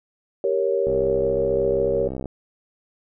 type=chord; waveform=sine; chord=G diminished; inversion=none; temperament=equal; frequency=392 / 466.2 / 554.4 Hz; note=G4 / Bb4 / Db5; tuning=0 / 0 / 0 cents; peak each=-23 dBFS; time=0.44-2.08 s; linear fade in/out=2 ms
type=click train; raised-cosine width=2 ms; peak=-17 dBFS; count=92; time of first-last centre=0.87-2.257 s; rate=65.6 Hz
effects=none